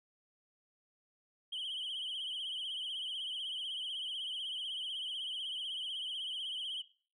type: tone with vibrato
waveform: sine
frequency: 3097 Hz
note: G7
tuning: 22 cents flat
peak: -35 dBFS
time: 1.52-6.82 s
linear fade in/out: 10 ms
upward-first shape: triangle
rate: 16 Hz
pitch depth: 110 cents each way
effects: noise-tail reverb RT60 0.4 s tail -19 dB re dry + tanh soft clip ceiling -35 dBFS